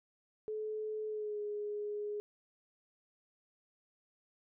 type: tone with pitch glide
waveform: sine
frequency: 430.6 to 416.2 Hz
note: A4 to G#4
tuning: -37 to +4 cents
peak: -36 dBFS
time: 0.48-2.2 s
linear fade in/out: 0 ms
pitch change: -59 cents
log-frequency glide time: 1.08-1.4 s
effects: none